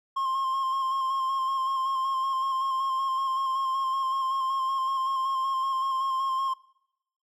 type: tone with vibrato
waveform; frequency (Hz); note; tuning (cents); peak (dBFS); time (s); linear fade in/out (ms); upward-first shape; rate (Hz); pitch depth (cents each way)
triangle; 1065; C6; +30; -23; 0.16-6.54; 10; square; 5.3; 22
effects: noise-tail reverb RT60 0.8 s tail -23 dB re dry